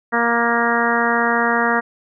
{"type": "harmonic tone", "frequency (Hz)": 234.6, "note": "A#3", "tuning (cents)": 11, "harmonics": [1, 2, 3, 4, 5, 6, 7, 8], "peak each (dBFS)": [-23, -23, -23, -23, -23, -23, -23, -23], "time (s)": [0.12, 1.81], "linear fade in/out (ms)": 20, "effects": []}